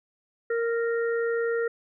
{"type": "harmonic tone", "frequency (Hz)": 464, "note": "A#4", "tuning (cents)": -8, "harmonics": [1, 3, 4], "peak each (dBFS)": [-24, -34, -36], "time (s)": [0.5, 1.68], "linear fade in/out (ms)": 5, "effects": []}